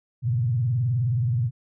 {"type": "tone with vibrato", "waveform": "sine", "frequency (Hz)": 120.5, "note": "B2", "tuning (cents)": -42, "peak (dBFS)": -20, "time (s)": [0.22, 1.51], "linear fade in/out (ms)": 50, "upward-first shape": "sine", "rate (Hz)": 19, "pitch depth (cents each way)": 200, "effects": []}